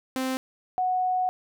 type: tone pair in turn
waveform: sawtooth / sine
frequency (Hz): 260.6 / 737.1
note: C4 / F#5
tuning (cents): -7 / -7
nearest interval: octave + tritone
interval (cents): 1800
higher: second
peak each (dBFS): -22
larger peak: neither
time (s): 0.16-0.37 / 0.78-1.29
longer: second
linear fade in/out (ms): 0
effects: none